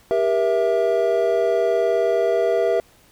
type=chord; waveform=triangle; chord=E diminished; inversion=first; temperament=just; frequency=395.6 / 474.7 / 659.3 Hz; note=G4 / Bb4 / E5; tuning=+16 / +31 / 0 cents; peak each=-20 / -19 / -18 dBFS; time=0.11-2.8 s; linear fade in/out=0 ms; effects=pink hiss -54 dBFS RMS until 3.11 s